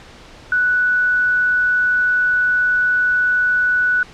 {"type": "tone", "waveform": "sine", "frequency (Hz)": 1480, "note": "F#6", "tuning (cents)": 0, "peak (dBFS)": -13, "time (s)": [0.52, 4.03], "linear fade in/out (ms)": 2, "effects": ["pink hiss -41 dBFS RMS until 4.13 s", "low-pass 5000 Hz 12 dB/octave"]}